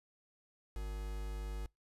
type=tone with quantisation; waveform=triangle; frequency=51.1 Hz; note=G#1; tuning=27 cents flat; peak=-36 dBFS; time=0.76-1.66 s; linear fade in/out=0 ms; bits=8; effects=noise-tail reverb RT60 0.2 s tail -25 dB re dry + resampled to 32000 Hz